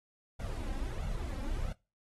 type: noise with flanger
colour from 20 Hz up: brown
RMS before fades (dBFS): -36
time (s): 0.39-1.73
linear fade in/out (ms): 10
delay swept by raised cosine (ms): 1.4 to 3.8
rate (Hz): 1.5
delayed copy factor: +0.75
effects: noise-tail reverb RT60 0.3 s tail -23 dB re dry + AAC 32 kbps

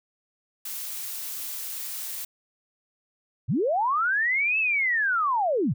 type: noise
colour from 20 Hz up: blue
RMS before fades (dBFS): -34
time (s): 0.65-2.25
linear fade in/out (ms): 5
type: linear two-way sweep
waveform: sine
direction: up then down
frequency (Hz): 87.4 to 2658 to 87.4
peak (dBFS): -21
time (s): 3.48-5.74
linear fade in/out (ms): 20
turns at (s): 4.59
effects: none

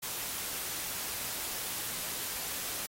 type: noise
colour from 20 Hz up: white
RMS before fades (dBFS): -37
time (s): 0.02-2.87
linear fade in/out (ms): 20
effects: AAC 48 kbps

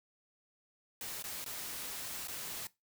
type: noise with dropouts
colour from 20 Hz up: white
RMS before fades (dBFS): -42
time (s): 1.01-2.67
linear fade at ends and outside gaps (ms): 2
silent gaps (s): 1.225-1.24 / 1.443-1.461 / 2.274-2.282
effects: noise-tail reverb RT60 0.2 s tail -19 dB re dry

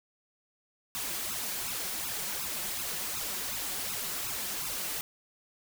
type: noise with flanger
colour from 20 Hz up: white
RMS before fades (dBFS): -35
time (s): 0.95-5.01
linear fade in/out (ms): 0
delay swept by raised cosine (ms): 0.76 to 5.56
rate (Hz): 2.7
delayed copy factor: +0.85
effects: none

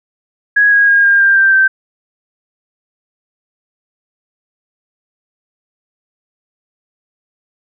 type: tone with pitch steps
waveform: sine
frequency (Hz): 1662 / 1643.9 / 1625.9 / 1608.2 / 1590.6 / 1573.3 / 1556.1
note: G#6 / G#6 / G#6 / G6 / G6 / G6 / G6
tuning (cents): +1 / -18 / -37 / +44 / +25 / +6 / -13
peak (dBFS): -6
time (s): 0.56-1.68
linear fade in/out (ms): 10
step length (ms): 160
effects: none

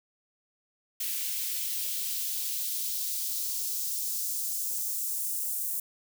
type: noise with high-pass filter sweep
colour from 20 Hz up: blue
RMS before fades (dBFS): -32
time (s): 1-5.8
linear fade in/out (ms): 5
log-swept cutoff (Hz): 2300 to 8700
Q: 1.2
effects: none

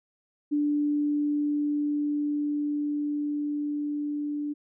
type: tone with level ramp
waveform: sine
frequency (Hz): 293.7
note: D4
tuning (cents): 0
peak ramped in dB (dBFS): -22 to -28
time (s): 0.51-4.54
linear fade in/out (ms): 20
effects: none

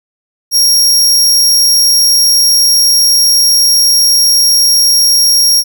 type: tone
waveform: sawtooth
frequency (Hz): 5588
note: F8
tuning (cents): 0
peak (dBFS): -3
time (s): 0.51-5.64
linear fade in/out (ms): 50
effects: none

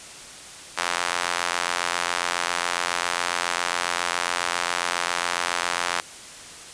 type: tone with high-pass filter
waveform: sawtooth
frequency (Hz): 87.31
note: F2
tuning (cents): 0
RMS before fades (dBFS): -26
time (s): 0.77-6.01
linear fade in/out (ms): 10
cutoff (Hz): 1100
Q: 1
effects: white hiss -41 dBFS RMS until 6.73 s + resampled to 22050 Hz

